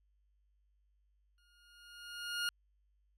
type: tone with exponential growth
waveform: 20% pulse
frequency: 1425 Hz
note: F6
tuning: 34 cents sharp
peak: -27 dBFS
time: 1.38-2.49 s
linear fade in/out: 1 ms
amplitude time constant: 240 ms
effects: added 50 Hz sine -70 dBFS peak until 3.17 s + low-pass 11000 Hz 12 dB/octave